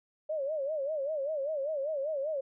sine tone with vibrato, 585 Hz, D5, 7 cents flat, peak -30 dBFS, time 0.29-2.41 s, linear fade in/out 10 ms, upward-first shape sine, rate 5.1 Hz, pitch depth 150 cents each way, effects none

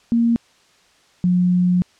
sine tone pair in turn, 233.1 / 179.39 Hz, A#3 / F3, 0 / +47 cents, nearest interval perfect fourth, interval 453 cents, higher first, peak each -13 dBFS, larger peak neither, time 0.12-0.36 / 1.24-1.82 s, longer second, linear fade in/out 0 ms, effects white hiss -55 dBFS RMS until 1.99 s + low-pass 6000 Hz 12 dB/octave

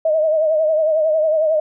sine tone with vibrato, 627 Hz, D#5, 13 cents sharp, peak -13 dBFS, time 0.05-1.6 s, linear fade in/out 5 ms, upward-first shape triangle, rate 11 Hz, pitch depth 74 cents each way, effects none

